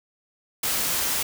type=noise; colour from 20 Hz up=white; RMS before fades=-25 dBFS; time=0.63-1.23 s; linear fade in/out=5 ms; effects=none